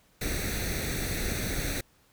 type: noise with comb filter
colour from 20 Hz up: pink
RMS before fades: -31 dBFS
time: 0.21-1.81 s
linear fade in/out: 5 ms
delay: 0.49 ms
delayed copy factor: +0.75
effects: pink hiss -64 dBFS RMS until 2.12 s